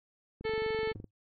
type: click train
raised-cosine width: 3 ms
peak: -31 dBFS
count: 16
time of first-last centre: 0.41-1.043 s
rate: 23.7 Hz
type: harmonic tone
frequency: 440 Hz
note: A4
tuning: in tune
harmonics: 1 / 2 / 3 / 4 / 5 / 6 / 7 / 8 / 9 / 10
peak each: -30 / -42 / -46 / -43 / -41 / -53 / -48 / -54 / -56 / -51 dBFS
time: 0.44-0.93 s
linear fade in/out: 20 ms
type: tone with exponential decay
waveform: triangle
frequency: 104.3 Hz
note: G#2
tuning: 8 cents sharp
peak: -36 dBFS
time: 0.95-1.11 s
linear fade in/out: 5 ms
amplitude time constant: 33 ms
effects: MP3 48 kbps